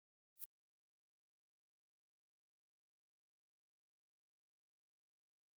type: noise with exponential growth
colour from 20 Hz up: violet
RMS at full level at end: -41 dBFS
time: 0.36-0.44 s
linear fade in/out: 0 ms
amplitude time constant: 16 ms
effects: Opus 32 kbps